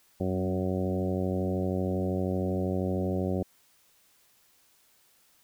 harmonic tone with a mistuned harmonic, 92.8 Hz, F#2, 6 cents sharp, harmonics 1 / 2 / 3 / 4 / 5 / 6 / 7 / 8, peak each -32 / -31 / -35 / -34 / -38 / -36 / -42 / -43 dBFS, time 0.2-3.43 s, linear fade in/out 5 ms, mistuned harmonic 2, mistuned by +18 cents, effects white hiss -64 dBFS RMS until 5.43 s

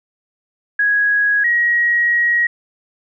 sine tone pair in turn, 1661.2 / 1897.6 Hz, G#6 / A#6, 0 / +30 cents, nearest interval major second, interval 230 cents, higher second, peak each -12 dBFS, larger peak neither, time 0.79-1.44 / 1.44-2.47 s, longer second, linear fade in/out 5 ms, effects none

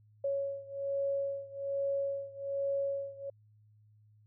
sine beating tone pair, 554.4 / 555.6 Hz, C#5 / C#5, 0 / +4 cents, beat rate 1.2 Hz, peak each -34 / -36 dBFS, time 0.24-3.3 s, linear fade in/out 5 ms, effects added 106 Hz sine -60 dBFS peak until 4.26 s

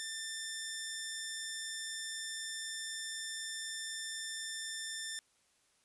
10% pulse tone, 1784 Hz, A6, 23 cents sharp, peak -30 dBFS, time 0-5.19 s, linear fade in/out 0 ms, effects white hiss -72 dBFS RMS until 5.84 s + resampled to 24000 Hz

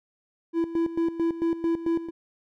triangle tone with tremolo, 333 Hz, E4, 18 cents sharp, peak -19 dBFS, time 0.53-2.11 s, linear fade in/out 50 ms, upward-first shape square, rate 4.5 Hz, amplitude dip 75%, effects none

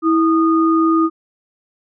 sine tone pair together, 325.8 / 1230.1 Hz, E4 / D#6, -20 / -20 cents, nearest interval octave + major seventh, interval 2300 cents, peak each -12 / -17 dBFS, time 0.02-1.1 s, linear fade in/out 50 ms, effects none

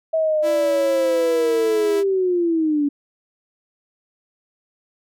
sine linear sweep, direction down, 647 to 282.5 Hz, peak -16 dBFS, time 0.13-2.89 s, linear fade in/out 10 ms
sawtooth tone with vibrato, 329.6 Hz, E4, in tune, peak -21 dBFS, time 0.42-2.04 s, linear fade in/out 50 ms, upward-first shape triangle, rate 2.5 Hz, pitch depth 10 cents each way
effects none

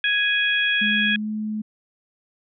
harmonic tone, 830.6 Hz, G#5, in tune, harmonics 2 / 3 / 4, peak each -21 / -23 / -24 dBFS, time 0.04-1.16 s, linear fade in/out 2 ms
sine tone with pitch glide, 210.7 to 214.5 Hz, G#3 to A3, +25 to -44 cents, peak -24 dBFS, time 0.81-1.62 s, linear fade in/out 10 ms, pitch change +31 cents, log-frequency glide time 1.13-1.28 s
effects none

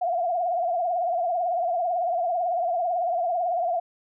sine tone with vibrato, 698.5 Hz, F5, in tune, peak -22 dBFS, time 0.01-3.8 s, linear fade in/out 10 ms, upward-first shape triangle, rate 18 Hz, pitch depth 110 cents each way, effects none

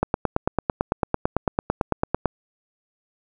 click train, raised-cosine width 1 ms, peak -5 dBFS, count 21, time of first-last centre 0.03-2.257 s, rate 8.98 Hz, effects none

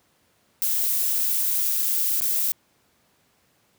violet noise with dropouts, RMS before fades -23 dBFS, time 0.62-2.52 s, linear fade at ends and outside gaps 0 ms, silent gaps 1.824-1.828 / 2.204-2.218 s, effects pink hiss -64 dBFS RMS until 3.78 s + high-pass 100 Hz 12 dB/octave

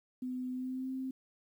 sine tone with pitch glide, 253.4 to 261.9 Hz, B3 to C4, +45 to +2 cents, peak -35 dBFS, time 0.22-1.11 s, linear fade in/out 5 ms, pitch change +57 cents, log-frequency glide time 0.51-0.92 s, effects 11-bit

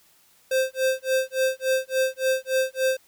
square tone with tremolo, 523.3 Hz, C5, in tune, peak -19 dBFS, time 0.51-2.97 s, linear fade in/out 5 ms, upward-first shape sine, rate 3.5 Hz, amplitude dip 100%, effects white hiss -59 dBFS RMS until 3.07 s

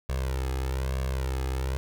sawtooth tone with flanger, 65.41 Hz, C2, in tune, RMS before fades -29 dBFS, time 0.09-1.77 s, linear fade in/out 0 ms, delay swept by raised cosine 1.8 to 2.4 ms, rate 1.1 Hz, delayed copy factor +1, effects none

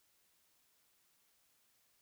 silence, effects white hiss -74 dBFS RMS until 2.01 s

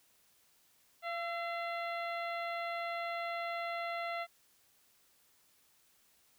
harmonic tone with a mistuned harmonic, 684 Hz, F5, 36 cents flat, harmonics 1 / 2 / 3 / 4 / 5 / 6, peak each -38 / -42 / -42 / -50 / -52 / -54 dBFS, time 1.02-4.27 s, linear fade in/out 50 ms, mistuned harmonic 2, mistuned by -36 cents, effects white hiss -69 dBFS RMS until 6.38 s

